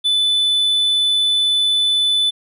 triangle tone, 3498 Hz, A7, 11 cents flat, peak -12 dBFS, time 0.04-2.31 s, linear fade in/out 20 ms, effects resampled to 32000 Hz

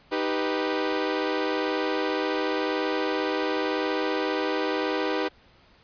sawtooth chord, Eb augmented, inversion none, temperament equal, 311.1 / 392 / 493.9 Hz, Eb4 / G4 / B4, 0 / 0 / 0 cents, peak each -25 dBFS, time 0.11-5.29 s, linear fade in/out 20 ms, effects pink hiss -57 dBFS RMS until 5.83 s + resampled to 11025 Hz

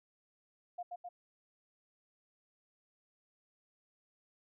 sine tone with echo, 708 Hz, F5, 23 cents sharp, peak -38 dBFS, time 0.78-0.83 s, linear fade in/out 10 ms, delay 130 ms, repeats 2, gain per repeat -2 dB, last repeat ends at 1.09 s, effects none

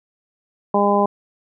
harmonic tone, 202.9 Hz, G#3, 40 cents flat, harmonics 1 / 2 / 3 / 4 / 5, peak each -20 / -20 / -20 / -20 / -20 dBFS, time 0.74-1.06 s, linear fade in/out 5 ms, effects none

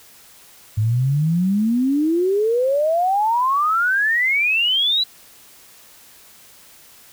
sine exponential sweep, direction up, 103.83 to 4006 Hz, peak -15 dBFS, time 0.77-5.04 s, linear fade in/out 10 ms, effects white hiss -47 dBFS RMS until 7.12 s

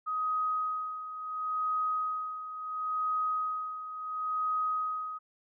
sine tone with tremolo, 1257 Hz, D#6, 17 cents sharp, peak -27 dBFS, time 0.06-5.19 s, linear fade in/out 20 ms, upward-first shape sine, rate 0.72 Hz, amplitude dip 70%, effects none

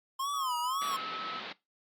square tone with vibrato, 1047 Hz, C6, 1 cent sharp, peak -32 dBFS, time 0.19-0.97 s, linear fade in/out 10 ms, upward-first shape sine, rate 1.9 Hz, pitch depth 160 cents each way
sine tone with pitch glide, 1258 to 1296.4 Hz, D#6 to E6, +19 to -29 cents, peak -37 dBFS, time 0.33-1.4 s, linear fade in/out 10 ms, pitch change +52 cents, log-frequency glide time 0.53-1.05 s
white band-pass noise, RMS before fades -42 dBFS, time 0.81-1.53 s, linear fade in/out 10 ms, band 150 to 4200 Hz, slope 48 dB/octave
effects noise-tail reverb RT60 0.2 s tail -19 dB re dry + Opus 48 kbps

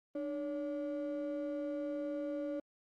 triangle ring-modulated tone, 433.8 Hz, A4, 25 cents flat, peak -30 dBFS, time 0.15-2.6 s, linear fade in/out 5 ms, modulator 134 Hz, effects tanh soft clip ceiling -28 dBFS + Opus 32 kbps

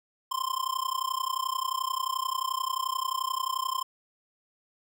square tone with amplitude modulation, 1046.5 Hz, C6, in tune, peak -25 dBFS, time 0.31-3.83 s, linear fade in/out 10 ms, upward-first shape sine, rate 31.4 Hz, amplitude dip 95%, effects none

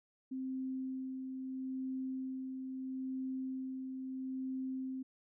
sine tone with tremolo, 261.6 Hz, C4, in tune, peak -36 dBFS, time 0.31-5.03 s, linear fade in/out 10 ms, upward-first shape sine, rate 0.76 Hz, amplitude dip 35%, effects none

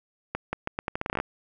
accelerating click train, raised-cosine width 0.5 ms, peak -13 dBFS, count 14, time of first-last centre 0.35-1.201 s, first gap 180 ms, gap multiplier 0.8, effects none

